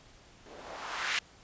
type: noise with low-pass filter sweep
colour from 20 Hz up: violet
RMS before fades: -37 dBFS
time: 0.46-1.19 s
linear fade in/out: 2 ms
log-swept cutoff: 380 to 2200 Hz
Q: 1.5
effects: pink hiss -57 dBFS RMS until 1.43 s + resampled to 16000 Hz